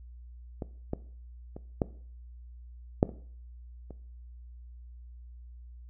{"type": "clicks", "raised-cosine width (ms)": 2, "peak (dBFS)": [-21, -17, -27, -12, -6, -28, -30], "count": 7, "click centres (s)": [0.622, 0.934, 1.565, 1.818, 3.029, 3.092, 3.907], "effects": ["noise-tail reverb RT60 0.5 s tail -18 dB re dry", "added 60 Hz sine -45 dBFS peak until 5.89 s"]}